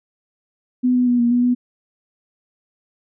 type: tone with pitch steps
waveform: sine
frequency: 250.5 / 248.5 / 243.9 / 237.5 / 244 / 246.4 Hz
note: B3 / B3 / B3 / A#3 / B3 / B3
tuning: +25 / +11 / -21 / +33 / -21 / -4 cents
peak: -13 dBFS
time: 0.83-1.55 s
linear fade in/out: 20 ms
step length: 120 ms
effects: none